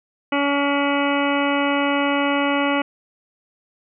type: harmonic tone with a mistuned harmonic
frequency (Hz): 283.2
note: C#4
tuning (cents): +37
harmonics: 1 / 2 / 3 / 4 / 5 / 7 / 8 / 9 / 10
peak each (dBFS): -21 / -24 / -26 / -27 / -28 / -29 / -30 / -31 / -31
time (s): 0.32-2.82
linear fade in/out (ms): 5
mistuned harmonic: 10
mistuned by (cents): +56
effects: none